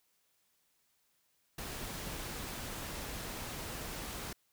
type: noise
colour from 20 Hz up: pink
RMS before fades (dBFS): -42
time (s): 1.58-4.33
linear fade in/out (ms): 5
effects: white hiss -75 dBFS RMS until 4.52 s